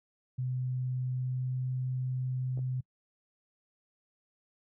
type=tone with pitch glide; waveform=sine; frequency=127.3 to 128.19 Hz; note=C3 to C3; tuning=-47 to -35 cents; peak=-30 dBFS; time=0.38-2.81 s; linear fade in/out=10 ms; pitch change=+12 cents; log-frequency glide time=1.12-1.63 s
type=clicks; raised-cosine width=2 ms; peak=-34 dBFS; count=2; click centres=2.575 / 2.591 s
effects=noise-tail reverb RT60 0.1 s tail -26 dB re dry